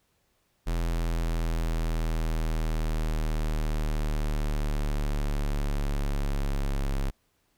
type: linear sweep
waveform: square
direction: down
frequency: 42.12 to 34.12 Hz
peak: -26 dBFS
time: 0.66-7.11 s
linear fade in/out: 20 ms
effects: pink hiss -71 dBFS RMS until 7.57 s